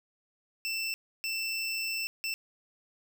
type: tone bursts at uneven times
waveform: 25% pulse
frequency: 2669 Hz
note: E7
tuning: 21 cents sharp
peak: -27 dBFS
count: 3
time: 0.65-0.94 / 1.24-2.07 / 2.24-2.34 s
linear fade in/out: 0 ms
effects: none